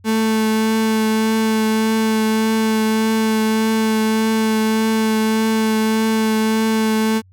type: tone with vibrato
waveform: 35% pulse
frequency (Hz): 220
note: A3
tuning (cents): 0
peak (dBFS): -13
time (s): 0.04-7.22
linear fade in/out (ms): 50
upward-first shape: triangle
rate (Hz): 1.7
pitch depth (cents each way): 14
effects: added 93 Hz sine -46 dBFS peak until 7.32 s